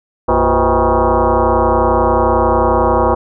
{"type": "tone with frequency modulation", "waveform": "sine", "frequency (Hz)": 233.1, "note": "A#3", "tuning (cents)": 0, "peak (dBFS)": -9, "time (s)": [0.28, 3.15], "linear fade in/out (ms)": 10, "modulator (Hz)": 145, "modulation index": 6.3, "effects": []}